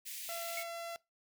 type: high-pass noise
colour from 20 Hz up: white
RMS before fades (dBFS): -44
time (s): 0.05-0.64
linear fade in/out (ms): 20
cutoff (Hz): 1900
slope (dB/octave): 48
type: tone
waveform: sawtooth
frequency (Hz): 677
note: E5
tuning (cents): +46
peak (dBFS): -37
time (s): 0.29-0.96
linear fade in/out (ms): 0
type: tone with exponential decay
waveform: triangle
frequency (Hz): 2199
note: C#7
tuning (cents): -14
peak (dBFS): -34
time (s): 0.57-0.74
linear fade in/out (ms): 5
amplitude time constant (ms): 35
effects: noise-tail reverb RT60 0.2 s tail -21 dB re dry